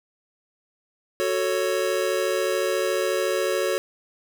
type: chord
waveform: square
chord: F# minor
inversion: none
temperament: just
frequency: 370 / 444 / 555 Hz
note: F#4 / A4 / C#5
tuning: 0 / +16 / +2 cents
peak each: -27 / -28 / -26 dBFS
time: 1.2-3.78 s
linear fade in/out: 0 ms
effects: none